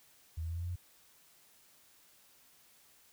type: tone with pitch steps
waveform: sine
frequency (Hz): 80.5 / 82.19 / 83.92 / 85.68 / 87.48 / 89.32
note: E2 / E2 / E2 / F2 / F2 / F2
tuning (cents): -41 / -5 / +31 / -33 / +3 / +39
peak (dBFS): -35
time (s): 0.37-0.76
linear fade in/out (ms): 10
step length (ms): 65
effects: white hiss -64 dBFS RMS until 3.12 s